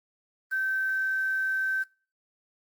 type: tone with quantisation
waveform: sine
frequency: 1547 Hz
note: G6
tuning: 23 cents flat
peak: -25 dBFS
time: 0.51-1.84 s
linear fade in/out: 20 ms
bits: 8
effects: noise-tail reverb RT60 0.4 s tail -24 dB re dry + Opus 32 kbps